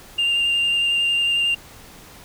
sine tone with vibrato, 2794 Hz, F7, in tune, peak -15 dBFS, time 0.18-1.55 s, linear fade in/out 10 ms, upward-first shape square, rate 11 Hz, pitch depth 9 cents each way, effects tanh soft clip ceiling -15 dBFS + pink hiss -44 dBFS RMS until 2.24 s

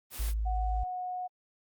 white noise, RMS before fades -41 dBFS, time 0.1-0.34 s, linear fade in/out 50 ms
sine tone, 54 Hz, A1, 32 cents flat, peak -28 dBFS, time 0.19-0.84 s, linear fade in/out 10 ms
sine tone with pitch glide, 740 to 729.4 Hz, F#5 to F#5, 0 to -25 cents, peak -33 dBFS, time 0.45-1.28 s, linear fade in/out 20 ms, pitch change -25 cents, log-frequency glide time 0.7-0.99 s
effects Opus 24 kbps

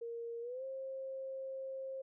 sine tone with pitch glide, 466.2 to 532.4 Hz, A#4 to C5, 0 to +30 cents, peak -40 dBFS, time 0.01-2.02 s, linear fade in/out 10 ms, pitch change +230 cents, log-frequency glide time 0.41-0.64 s, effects none

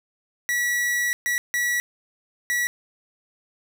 45% pulse tone bursts at uneven times, 1938 Hz, B6, 33 cents flat, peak -21 dBFS, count 4, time 0.49-1.13 / 1.26-1.38 / 1.54-1.8 / 2.5-2.67 s, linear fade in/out 0 ms, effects none

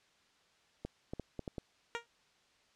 clicks, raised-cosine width 2 ms, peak -26 dBFS, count 6, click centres 0.85 / 1.135 / 1.197 / 1.393 / 1.478 / 1.582 s
10% pulse tone with exponential decay, 468.7 Hz, A#4, 9 cents sharp, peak -24 dBFS, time 1.95-2.06 s, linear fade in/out 0 ms, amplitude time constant 23 ms
effects white hiss -69 dBFS RMS until 2.75 s + low-pass 5000 Hz 12 dB/octave

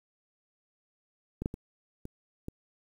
clicks, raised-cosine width 3 ms, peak -21 / -16 / -25 / -27 / -24 dBFS, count 5, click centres 1.42 / 1.459 / 1.541 / 2.054 / 2.484 s, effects 9-bit

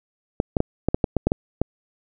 clicks, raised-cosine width 2 ms, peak -5 dBFS, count 10, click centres 0.401 / 0.568 / 0.604 / 0.886 / 0.945 / 1.042 / 1.167 / 1.27 / 1.319 / 1.616 s, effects none

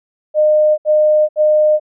sine tone bursts, 610 Hz, D#5, 34 cents flat, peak -8 dBFS, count 3, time 0.34-1.798 s, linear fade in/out 50 ms, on 440 ms, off 69 ms, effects none

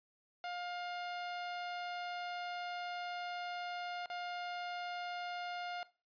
sawtooth tone with dropouts, 708 Hz, F5, 23 cents sharp, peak -36 dBFS, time 0.44-5.83 s, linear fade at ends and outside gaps 1 ms, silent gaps 4.059-4.1 s, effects noise-tail reverb RT60 0.3 s tail -17 dB re dry + resampled to 11025 Hz

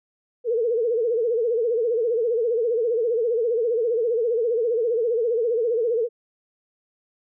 sine tone with vibrato, 464 Hz, A#4, 8 cents flat, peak -19 dBFS, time 0.44-6.09 s, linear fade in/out 50 ms, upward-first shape sine, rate 15 Hz, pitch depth 110 cents each way, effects none

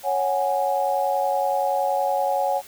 sine chord, C# suspended fourth, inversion none, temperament equal, 554.4 / 740 / 830.6 Hz, C#5 / F#5 / G#5, 0 / 0 / 0 cents, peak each -24 dBFS, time 0.03-2.62 s, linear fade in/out 50 ms, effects white hiss -45 dBFS RMS until 2.67 s

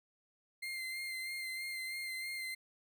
35% pulse tone with vibrato, 2093 Hz, C7, in tune, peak -37 dBFS, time 0.62-2.55 s, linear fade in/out 10 ms, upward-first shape sine, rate 3.1 Hz, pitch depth 26 cents each way, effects none

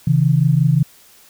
sine tone pair together, 134.8 / 160.3 Hz, C#3 / E3, -48 / -48 cents, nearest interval minor third, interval 300 cents, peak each -14 dBFS, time 0.07-0.83 s, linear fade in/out 5 ms, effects white hiss -48 dBFS RMS until 1.29 s

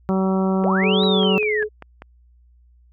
harmonic tone, 190.1 Hz, F#3, 47 cents sharp, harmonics 1 / 2 / 3 / 4 / 5 / 6 / 7, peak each -18 / -24 / -28 / -30 / -32 / -34 / -35 dBFS, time 0.09-1.38 s, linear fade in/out 0 ms
sine linear two-way sweep, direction up then down, 329.6 to 3951 to 1618 Hz, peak -21 dBFS, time 0.63-1.64 s, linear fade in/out 10 ms, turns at 1.04 s
click train, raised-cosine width 0.5 ms, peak -21 dBFS, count 8, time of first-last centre 0.64-2.021 s, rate 5.07 Hz
sine tone, 424.9 Hz, G#4, 40 cents sharp, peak -20 dBFS, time 0.81-1.69 s, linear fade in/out 50 ms
effects added 60 Hz sine -50 dBFS peak until 2.92 s

